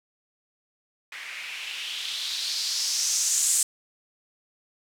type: noise with low-pass filter sweep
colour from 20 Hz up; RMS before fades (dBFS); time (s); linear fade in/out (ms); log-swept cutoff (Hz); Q
violet; -28; 1.12-3.63; 2; 2000 to 8100; 3.2
effects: none